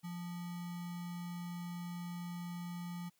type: tone with sample-and-hold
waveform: sine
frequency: 174.4 Hz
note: F3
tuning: 2 cents flat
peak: -40 dBFS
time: 0.03-3.1 s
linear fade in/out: 20 ms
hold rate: 1050 Hz
effects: white hiss -75 dBFS RMS until 3.19 s